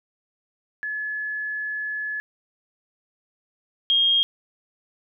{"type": "tone pair in turn", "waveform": "sine", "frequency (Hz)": [1710, 3239], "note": ["A6", "G#7"], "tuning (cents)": [-50, -44], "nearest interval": "major seventh", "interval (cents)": 1106, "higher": "second", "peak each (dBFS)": [-26, -16], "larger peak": "second", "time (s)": [[0.83, 2.2], [3.9, 4.23]], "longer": "first", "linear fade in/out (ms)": 0, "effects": []}